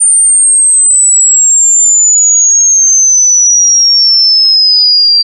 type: exponential sweep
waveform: sine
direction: down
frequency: 9050 to 4699 Hz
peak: -3 dBFS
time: 0-5.23 s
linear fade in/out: 20 ms
effects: none